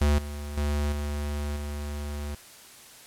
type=tone with level steps; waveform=square; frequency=73.2 Hz; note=D2; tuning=5 cents flat; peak=-20 / -34 / -25 / -29 / -32 dBFS; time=0.01-2.35 s; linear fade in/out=5 ms; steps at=0.18 / 0.57 / 0.92 / 1.56 s; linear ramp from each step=5 ms; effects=white hiss -49 dBFS RMS until 3.06 s + low-pass 12000 Hz 12 dB/octave